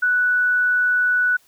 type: tone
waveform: sine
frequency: 1480 Hz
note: F#6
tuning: in tune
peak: -15 dBFS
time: 0.02-1.37 s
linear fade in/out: 10 ms
effects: white hiss -57 dBFS RMS until 1.47 s